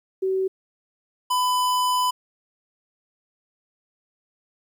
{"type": "tone pair in turn", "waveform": ["sine", "square"], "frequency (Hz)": [380, 1000.2], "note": ["F#4", "B5"], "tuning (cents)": [46, 22], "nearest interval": "octave + perfect fourth", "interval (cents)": 1676, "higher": "second", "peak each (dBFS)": -20, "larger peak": "neither", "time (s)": [[0.22, 0.48], [1.3, 2.11]], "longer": "second", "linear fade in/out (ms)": 10, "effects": ["10-bit"]}